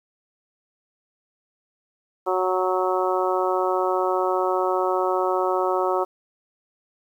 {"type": "harmonic tone", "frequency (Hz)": 185, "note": "F#3", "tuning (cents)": 0, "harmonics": [2, 3, 4, 5, 6, 7], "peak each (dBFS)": [-24, -26, -27, -28, -29, -29], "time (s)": [2.26, 6.05], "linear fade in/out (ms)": 20, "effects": ["9-bit"]}